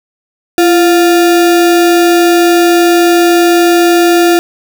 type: tone with sample-and-hold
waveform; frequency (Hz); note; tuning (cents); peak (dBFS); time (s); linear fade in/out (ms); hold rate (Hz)
sine; 341.8; F4; -37; -4; 0.58-4.39; 0; 1050
effects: none